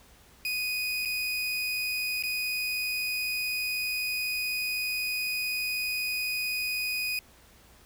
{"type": "tone with dropouts", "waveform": "30% pulse", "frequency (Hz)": 2489, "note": "D#7", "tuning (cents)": 0, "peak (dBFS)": -26, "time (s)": [0.45, 7.19], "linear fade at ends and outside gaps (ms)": 1, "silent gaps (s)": [[1.051, 1.056], [2.225, 2.236]], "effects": ["added 60 Hz sine -61 dBFS peak until 7.85 s", "pink hiss -57 dBFS RMS until 7.85 s"]}